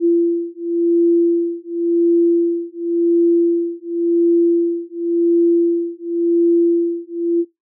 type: beating tone pair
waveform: sine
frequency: 340 / 340.92 Hz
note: F4 / F4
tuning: -46 / -42 cents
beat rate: 0.92 Hz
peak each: -16 dBFS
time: 0-7.45 s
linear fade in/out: 50 ms
effects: noise-tail reverb RT60 0.2 s tail -21 dB re dry